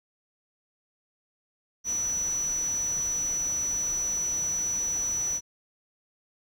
sine tone in noise, 5920 Hz, F#8, in tune, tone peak -26 dBFS, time 1.84-5.41 s, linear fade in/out 50 ms, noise pink, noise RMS -43 dBFS, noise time 1.84-5.41 s, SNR +14 dB, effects none

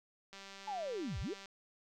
click train, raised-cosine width 0.2 ms, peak -34 dBFS, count 222, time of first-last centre 0.33-1.458 s, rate 196 Hz
sine linear two-way sweep, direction down then up, 878 to 41.41 to 461.2 Hz, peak -37 dBFS, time 0.67-1.34 s, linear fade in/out 10 ms, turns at 1.2 s
effects none

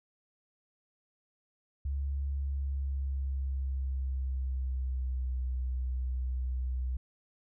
sine tone with pitch glide, 69.4 to 63.27 Hz, C#2 to B1, +3 to +43 cents, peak -30 dBFS, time 1.85-6.97 s, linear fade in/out 5 ms, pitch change -160 cents, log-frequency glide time 2.34-5.4 s, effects none

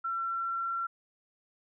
sine tone with pitch glide, 1353 to 1361.6 Hz, E6 to F6, +45 to -44 cents, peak -30 dBFS, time 0.04-0.87 s, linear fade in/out 10 ms, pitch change +11 cents, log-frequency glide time 0.2-0.75 s, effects none

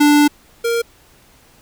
square tone pair in turn, 293.7 / 466.2 Hz, D4 / A#4, 0 / 0 cents, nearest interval minor sixth, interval 800 cents, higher second, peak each -9 / -16 dBFS, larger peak first, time 0-0.28 / 0.64-0.82 s, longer first, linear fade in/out 10 ms, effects pink hiss -50 dBFS RMS until 1.61 s

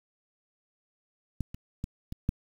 clicks, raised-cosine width 5 ms, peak -18 / -28 / -20 / -24 / -13 dBFS, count 5, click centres 1.407 / 1.545 / 1.841 / 2.124 / 2.291 s, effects 8-bit

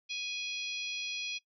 harmonic tone with a mistuned harmonic, 830.6 Hz, G#5, in tune, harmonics 3 / 4 / 5 / 6 / 7, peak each -38 / -40 / -43 / -46 / -45 dBFS, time 0.09-1.39 s, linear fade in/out 20 ms, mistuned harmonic 7, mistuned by -16 cents, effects noise-tail reverb RT60 0.1 s tail -21 dB re dry

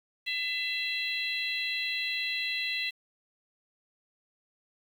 harmonic tone with a mistuned harmonic, 671 Hz, E5, 31 cents sharp, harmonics 3 / 4 / 5 / 6, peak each -35 / -33 / -38 / -35 dBFS, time 0.26-2.91 s, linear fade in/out 20 ms, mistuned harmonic 5, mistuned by -18 cents, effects 9-bit

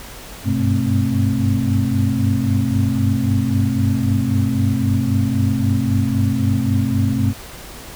sine tone cluster, 96.9 / 100.7 / 125.7 / 218.7 / 264.6 Hz, G2 / G2 / B2 / A3 / C4, -20 / +47 / +31 / -10 / +20 cents, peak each -21 dBFS, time 0.44-7.34 s, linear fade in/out 50 ms, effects added 50 Hz sine -42 dBFS peak until 7.95 s + pink hiss -36 dBFS RMS until 7.95 s

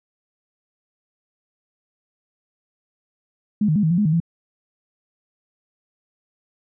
sine tone with pitch steps, 209.8 / 154.3 / 207.8 / 158.7 / 173.1 / 209 / 155.6 / 167.5 Hz, G#3 / D#3 / G#3 / D#3 / F3 / G#3 / D#3 / E3, +18 / -14 / +1 / +35 / -15 / +11 / 0 / +28 cents, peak -15 dBFS, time 3.61-4.202 s, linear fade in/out 5 ms, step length 74 ms, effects none

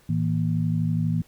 sine tone cluster, 109.9 / 162.1 / 234.6 Hz, A2 / E3 / A#3, -2 / -29 / +11 cents, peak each -26 / -23 / -29 dBFS, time 0.09-1.22 s, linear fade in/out 5 ms, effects pink hiss -58 dBFS RMS until 1.27 s

